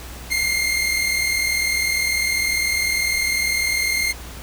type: tone pair together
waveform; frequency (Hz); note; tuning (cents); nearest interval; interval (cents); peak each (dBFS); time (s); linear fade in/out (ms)
sawtooth; 2089 / 2129; C7 / C7; -3 / +30; unison; 33; -20 / -17; 0.3-4.13; 20
effects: added 60 Hz sine -36 dBFS peak until 4.42 s + pink hiss -38 dBFS RMS until 4.42 s